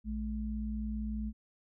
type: tone pair together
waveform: sine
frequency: 58.97 / 214.2 Hz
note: A#1 / A3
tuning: +21 / -46 cents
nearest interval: octave + minor seventh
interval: 2233 cents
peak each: -36 / -36 dBFS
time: 0.04-1.33 s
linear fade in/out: 50 ms
effects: none